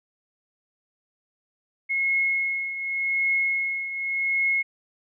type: tone with tremolo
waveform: sine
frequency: 2169 Hz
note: C#7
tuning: 38 cents flat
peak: -19 dBFS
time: 1.89-4.63 s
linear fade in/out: 20 ms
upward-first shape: triangle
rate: 0.87 Hz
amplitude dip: 70%
effects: none